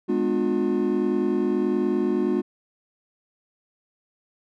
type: chord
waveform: triangle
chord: G# diminished seventh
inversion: none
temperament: just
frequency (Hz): 207.7 / 249.2 / 299 / 358.8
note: G#3 / B3 / D4 / F4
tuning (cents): 0 / +16 / +31 / +47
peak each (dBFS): -25 / -25 / -25 / -22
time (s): 0.08-2.42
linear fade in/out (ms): 20
effects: none